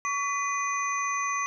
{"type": "tone cluster", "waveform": "sine", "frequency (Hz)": [1129, 1997, 2458, 6140], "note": ["C#6", "B6", "D#7", "G8"], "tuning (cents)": [31, 19, -22, -37], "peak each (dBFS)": [-28, -33, -36, -35], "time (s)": [0.05, 1.46], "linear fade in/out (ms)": 0, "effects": []}